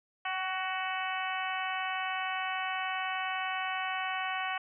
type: harmonic tone with a mistuned harmonic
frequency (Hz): 373.4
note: F#4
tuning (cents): +16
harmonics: 2 / 3 / 4 / 5 / 6 / 7 / 8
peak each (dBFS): -36 / -38 / -39 / -40 / -41 / -41 / -42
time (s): 0.25-4.58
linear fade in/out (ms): 5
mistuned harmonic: 2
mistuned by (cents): +19
effects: none